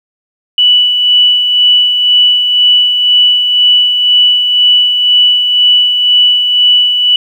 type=tone with tremolo; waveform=sine; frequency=2960 Hz; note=F#7; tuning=in tune; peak=-3 dBFS; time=0.58-7.16 s; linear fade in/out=2 ms; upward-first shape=sine; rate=2 Hz; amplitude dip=45%; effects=7-bit